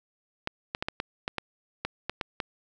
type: clicks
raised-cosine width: 0.3 ms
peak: -13 dBFS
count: 11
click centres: 0.474 / 0.749 / 0.825 / 0.885 / 1.001 / 1.279 / 1.383 / 1.85 / 2.096 / 2.212 / 2.402 s
effects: none